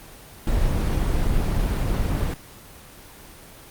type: noise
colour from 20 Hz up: brown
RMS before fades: -21 dBFS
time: 0.47-2.34 s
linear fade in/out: 2 ms
effects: pink hiss -44 dBFS RMS until 3.7 s + Opus 24 kbps